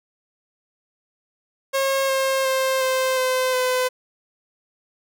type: tone with pitch steps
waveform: sawtooth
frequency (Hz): 541 / 534.2 / 527.4 / 520.8 / 514.2 / 507.7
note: C#5 / C5 / C5 / C5 / C5 / B4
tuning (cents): -42 / +36 / +14 / -8 / -30 / +48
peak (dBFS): -15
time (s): 1.73-3.89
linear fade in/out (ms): 20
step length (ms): 360
effects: none